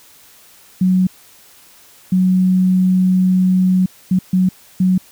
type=tone bursts at uneven times; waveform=sine; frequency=185 Hz; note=F#3; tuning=in tune; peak=-10 dBFS; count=5; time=0.81-1.07 / 2.12-3.86 / 4.11-4.19 / 4.33-4.49 / 4.8-4.98 s; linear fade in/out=5 ms; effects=white hiss -46 dBFS RMS until 5.11 s